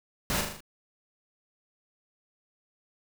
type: noise with echo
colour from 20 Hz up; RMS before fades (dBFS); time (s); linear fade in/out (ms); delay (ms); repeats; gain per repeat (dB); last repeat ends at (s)
pink; -29; 0.3-0.41; 0; 39; 5; -4; 0.605
effects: none